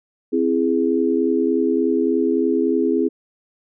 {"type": "chord", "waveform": "sine", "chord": "C augmented", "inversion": "none", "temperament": "equal with one note detuned", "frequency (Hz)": [261.6, 331.9, 415.3], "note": ["C4", "E4", "G#4"], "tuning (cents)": [0, 12, 0], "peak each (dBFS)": -20, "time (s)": [0.32, 3.09], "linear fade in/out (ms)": 20, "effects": []}